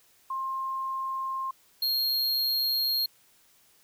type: tone pair in turn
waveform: sine / square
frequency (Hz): 1061 / 4244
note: C6 / C8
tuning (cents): +24 / +24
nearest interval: 2 octaves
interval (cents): 2400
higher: second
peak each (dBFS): -29 / -25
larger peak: second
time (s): 0.3-1.51 / 1.82-3.06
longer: second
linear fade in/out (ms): 5
effects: white hiss -62 dBFS RMS until 3.83 s